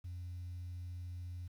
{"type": "tone", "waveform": "sine", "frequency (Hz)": 88.6, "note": "F2", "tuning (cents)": 25, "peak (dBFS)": -40, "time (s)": [0.04, 1.48], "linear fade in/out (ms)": 10, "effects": ["tanh soft clip ceiling -39 dBFS", "11-bit"]}